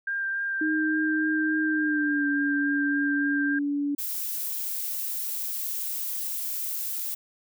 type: tone with vibrato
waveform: sine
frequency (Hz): 1591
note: G6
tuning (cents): +25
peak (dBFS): -26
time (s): 0.07-3.59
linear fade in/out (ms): 5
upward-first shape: sine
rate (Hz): 3.5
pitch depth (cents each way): 13
type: tone with pitch glide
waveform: sine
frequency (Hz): 311.1 to 286.9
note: D#4 to D4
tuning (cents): 0 to -40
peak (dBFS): -24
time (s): 0.61-3.95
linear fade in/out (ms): 5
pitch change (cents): -140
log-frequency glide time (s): 1.7-2.27
type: noise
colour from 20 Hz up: violet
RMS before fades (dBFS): -31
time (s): 3.98-7.15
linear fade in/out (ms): 10
effects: none